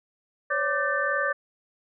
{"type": "tone cluster", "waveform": "sine", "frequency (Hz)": [526, 568, 1181, 1541, 1774], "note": ["C5", "C#5", "D6", "G6", "A6"], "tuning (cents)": [9, 42, 9, -30, 14], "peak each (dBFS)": [-35, -29, -29, -29, -28], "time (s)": [0.5, 1.33], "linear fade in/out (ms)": 10, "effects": []}